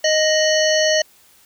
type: harmonic tone with a mistuned harmonic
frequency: 622.3 Hz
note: D#5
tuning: in tune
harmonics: 1 / 3 / 5 / 7 / 9 / 10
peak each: -16 / -21 / -23 / -24 / -26 / -26 dBFS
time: 0.04-1.02 s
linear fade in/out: 5 ms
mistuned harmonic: 5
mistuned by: -72 cents
effects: white hiss -52 dBFS RMS until 1.45 s